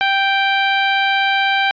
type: tone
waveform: 15% pulse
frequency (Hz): 784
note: G5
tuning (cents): 0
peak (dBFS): -7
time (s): 0.01-1.71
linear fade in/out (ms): 0
effects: resampled to 11025 Hz